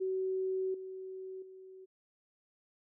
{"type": "tone with level steps", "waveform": "sine", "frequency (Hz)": 377.3, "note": "F#4", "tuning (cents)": 34, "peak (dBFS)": [-31, -41, -49], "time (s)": [0, 1.86], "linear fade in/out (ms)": 20, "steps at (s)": [0.74, 1.42], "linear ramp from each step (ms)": 5, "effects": []}